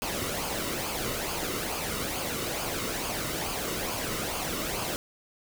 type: noise with flanger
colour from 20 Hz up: pink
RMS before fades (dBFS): -32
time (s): 0.02-4.96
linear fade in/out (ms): 0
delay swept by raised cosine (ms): 0.52 to 1.24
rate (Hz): 2.3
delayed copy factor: -0.55
effects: none